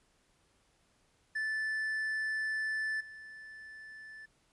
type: tone with level steps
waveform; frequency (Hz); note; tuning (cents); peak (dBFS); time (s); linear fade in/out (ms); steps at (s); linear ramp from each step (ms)
triangle; 1753; A6; -7; -30 / -45; 1.35-4.26; 10; 3; 10
effects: pink hiss -71 dBFS RMS until 4.52 s + resampled to 24000 Hz